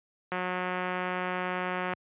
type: click train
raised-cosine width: 0.5 ms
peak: -17 dBFS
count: 295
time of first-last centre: 0.32-1.935 s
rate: 182 Hz
effects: high-pass 100 Hz 12 dB/octave + resampled to 8000 Hz